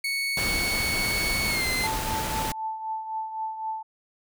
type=tone with pitch glide; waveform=30% pulse; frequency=2217 to 2069 Hz; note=C#7 to C7; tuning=0 to -20 cents; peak=-23 dBFS; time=0.04-1.87 s; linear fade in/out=5 ms; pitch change=-120 cents; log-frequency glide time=1.48-1.66 s
type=noise; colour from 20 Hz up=pink; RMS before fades=-30 dBFS; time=0.37-2.52 s; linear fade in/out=2 ms
type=tone with tremolo; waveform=sine; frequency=880 Hz; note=A5; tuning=in tune; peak=-26 dBFS; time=1.83-3.83 s; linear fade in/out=10 ms; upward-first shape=triangle; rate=3.9 Hz; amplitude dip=65%
effects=none